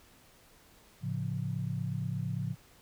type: chord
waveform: sine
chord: A augmented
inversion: none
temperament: equal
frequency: 110 / 138.59 / 174.61 Hz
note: A2 / C#3 / E#3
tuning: 0 / 0 / 0 cents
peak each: -36 / -35 / -37 dBFS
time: 1.01-2.56 s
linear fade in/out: 50 ms
effects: pink hiss -60 dBFS RMS until 2.81 s